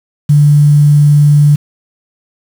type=tone with quantisation; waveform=sine; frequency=146.83 Hz; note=D3; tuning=in tune; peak=-3 dBFS; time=0.29-1.56 s; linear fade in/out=10 ms; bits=5; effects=none